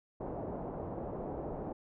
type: low-pass noise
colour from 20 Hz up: white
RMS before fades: -40 dBFS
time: 0.2-1.73 s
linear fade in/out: 10 ms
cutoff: 710 Hz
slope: 24 dB/octave
effects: none